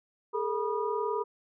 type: tone cluster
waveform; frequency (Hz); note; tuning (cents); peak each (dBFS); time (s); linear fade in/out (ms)
sine; 413.7 / 453.3 / 972 / 1223; G#4 / A#4 / B5 / D#6; -7 / -48 / -28 / -30; -32 / -33 / -33 / -38; 0.33-1.24; 20
effects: none